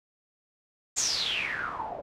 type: noise with low-pass filter sweep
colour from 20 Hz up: white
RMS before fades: -31 dBFS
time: 0.96-2.02 s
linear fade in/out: 20 ms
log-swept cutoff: 7300 to 570 Hz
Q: 9.2
effects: none